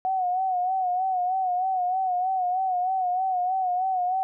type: tone with vibrato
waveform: sine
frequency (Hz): 740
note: F#5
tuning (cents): 0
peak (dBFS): -22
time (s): 0.05-4.23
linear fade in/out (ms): 0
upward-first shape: sine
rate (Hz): 3.2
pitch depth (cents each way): 59
effects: none